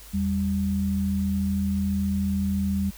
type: tone pair together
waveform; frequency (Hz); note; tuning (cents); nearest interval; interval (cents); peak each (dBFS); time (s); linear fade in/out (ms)
sine; 82.41 / 196.35; E2 / G3; 0 / +3; octave + minor third; 1503; -28 / -23; 0.13-2.91; 20
effects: added 50 Hz sine -46 dBFS peak until 2.97 s + white hiss -47 dBFS RMS until 2.97 s